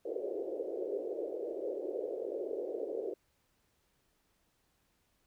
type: band-pass noise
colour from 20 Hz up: pink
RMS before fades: -38 dBFS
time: 0.05-3.14 s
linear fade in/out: 5 ms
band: 360 to 550 Hz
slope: 48 dB/octave
effects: pink hiss -75 dBFS RMS until 5.26 s